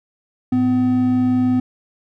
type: tone pair together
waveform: triangle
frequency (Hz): 106.13 / 252.6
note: G#2 / B3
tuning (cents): +38 / +39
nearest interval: octave + minor third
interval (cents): 1501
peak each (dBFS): -23 / -12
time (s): 0.52-1.6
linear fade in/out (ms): 5
effects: none